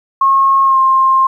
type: tone with pitch glide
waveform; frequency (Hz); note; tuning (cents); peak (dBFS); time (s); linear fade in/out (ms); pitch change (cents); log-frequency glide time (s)
sine; 1084 to 1059.9; C#6 to C6; -39 to +22; -7; 0.21-1.27; 5; -39; 0.64-0.78
effects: 8-bit